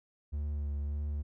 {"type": "tone with vibrato", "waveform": "triangle", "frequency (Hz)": 72.8, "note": "D2", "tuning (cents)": -15, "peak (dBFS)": -30, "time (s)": [0.32, 1.23], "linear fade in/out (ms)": 20, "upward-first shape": "sine", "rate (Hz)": 1.7, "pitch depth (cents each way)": 23, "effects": []}